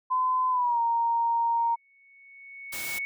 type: tone with pitch glide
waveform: sine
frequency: 1020 to 930 Hz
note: C6 to A#5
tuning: -44 to -4 cents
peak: -22 dBFS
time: 0.1-1.76 s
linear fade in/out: 20 ms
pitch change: -160 cents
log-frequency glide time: 0.5-0.8 s
type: tone with exponential growth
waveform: sine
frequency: 2217 Hz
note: C#7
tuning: in tune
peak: -28 dBFS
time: 1.57-3.05 s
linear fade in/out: 0 ms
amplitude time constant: 320 ms
type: noise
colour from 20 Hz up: white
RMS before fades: -36 dBFS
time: 2.72-2.99 s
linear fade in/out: 10 ms
effects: none